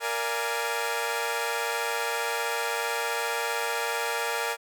15% pulse chord, Bb dominant seventh, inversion none, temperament equal with one note detuned, 466.2 / 587.3 / 691.6 / 830.6 Hz, Bb4 / D5 / F5 / Ab5, 0 / 0 / -17 / 0 cents, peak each -24 / -28 / -30 / -26 dBFS, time 0-4.57 s, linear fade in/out 50 ms, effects none

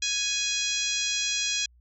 harmonic tone with a mistuned harmonic, 830.6 Hz, G#5, in tune, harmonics 2 / 3 / 4 / 5 / 6 / 7 / 8 / 9, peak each -40 / -32 / -31 / -33 / -36 / -32 / -34 / -39 dBFS, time 0.02-1.66 s, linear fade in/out 5 ms, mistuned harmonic 5, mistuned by -25 cents, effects added 60 Hz sine -55 dBFS peak until 1.8 s

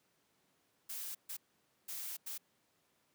blue noise bursts at uneven times, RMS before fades -43 dBFS, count 4, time 0.89-1.15 / 1.29-1.37 / 1.88-2.17 / 2.26-2.38 s, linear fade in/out 10 ms, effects pink hiss -75 dBFS RMS until 3.14 s + high-pass 150 Hz 12 dB/octave

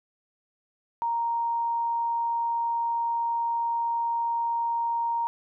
sine tone, 932.3 Hz, A#5, in tune, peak -24 dBFS, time 1.02-5.27 s, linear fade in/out 0 ms, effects none

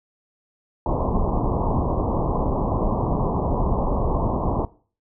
pink low-pass noise, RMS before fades -22 dBFS, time 0.86-4.65 s, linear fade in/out 2 ms, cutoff 1100 Hz, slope 96 dB/octave, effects noise-tail reverb RT60 0.4 s tail -19 dB re dry

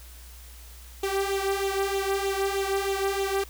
sawtooth tone with flanger, 392 Hz, G4, in tune, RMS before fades -27 dBFS, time 1.03-3.44 s, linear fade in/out 5 ms, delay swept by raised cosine 0.28 to 2.48 ms, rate 3.2 Hz, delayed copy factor +0.65, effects added 60 Hz sine -44 dBFS peak until 3.49 s + white hiss -50 dBFS RMS until 3.49 s

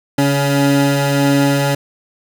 25% pulse tone pair together, 140 / 281.6 Hz, C#3 / C#4, +18 / +27 cents, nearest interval octave, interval 1209 cents, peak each -11 dBFS, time 0.18-1.75 s, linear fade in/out 5 ms, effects none

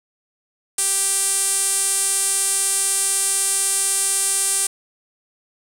sawtooth tone with band-pass filter, 392 Hz, G4, in tune, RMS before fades -20 dBFS, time 0.78-4.67 s, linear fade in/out 5 ms, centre 9000 Hz, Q 5, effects 7-bit

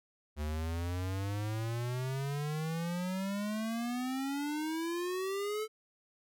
square exponential sweep, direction up, 73.42 to 440 Hz, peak -34 dBFS, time 0.36-5.68 s, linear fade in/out 50 ms, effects none

